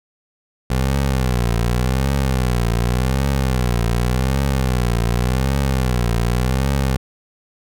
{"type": "tone with vibrato", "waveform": "20% pulse", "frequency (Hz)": 62.9, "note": "B1", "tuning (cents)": 32, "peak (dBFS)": -11, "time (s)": [0.7, 6.97], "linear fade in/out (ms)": 5, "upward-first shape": "triangle", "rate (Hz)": 0.87, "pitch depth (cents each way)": 170, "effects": []}